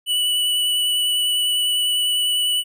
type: tone with vibrato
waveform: square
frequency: 2960 Hz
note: F#7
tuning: in tune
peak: -18 dBFS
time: 0.06-2.64 s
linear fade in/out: 50 ms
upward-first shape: triangle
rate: 10 Hz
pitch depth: 14 cents each way
effects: none